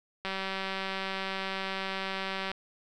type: click train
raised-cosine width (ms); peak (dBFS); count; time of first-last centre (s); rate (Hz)
0.3; -18; 436; 0.25-2.516; 192
effects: none